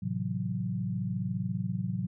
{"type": "chord", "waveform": "sine", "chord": "F# half-diminished seventh", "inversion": "first", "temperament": "equal", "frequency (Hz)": [110, 130.81, 164.81, 185], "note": ["A2", "C3", "E3", "F#3"], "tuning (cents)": [0, 0, 0, 0], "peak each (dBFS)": [-35, -36, -37, -33], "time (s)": [0.02, 2.07], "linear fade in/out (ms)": 10, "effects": []}